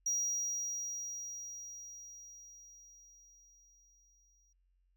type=tone with exponential decay; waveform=triangle; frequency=5740 Hz; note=F8; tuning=47 cents sharp; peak=-29 dBFS; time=0.06-4.53 s; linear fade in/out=5 ms; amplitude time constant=970 ms; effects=added 45 Hz sine -70 dBFS peak until 4.96 s